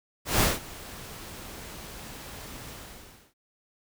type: noise with ADSR envelope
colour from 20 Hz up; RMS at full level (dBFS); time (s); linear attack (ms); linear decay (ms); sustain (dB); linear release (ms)
pink; -21; 0.25-3.34; 160; 180; -21; 650
effects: none